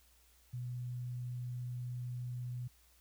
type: tone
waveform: sine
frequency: 123.47 Hz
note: B2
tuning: in tune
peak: -38 dBFS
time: 0.53-2.68 s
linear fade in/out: 10 ms
effects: added 60 Hz sine -67 dBFS peak until 3 s + white hiss -68 dBFS RMS until 3 s